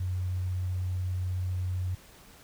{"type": "tone", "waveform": "sine", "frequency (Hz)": 91.5, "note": "F#2", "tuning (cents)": -19, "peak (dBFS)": -28, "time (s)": [0, 1.95], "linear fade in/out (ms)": 5, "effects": ["pink hiss -54 dBFS RMS until 2.43 s"]}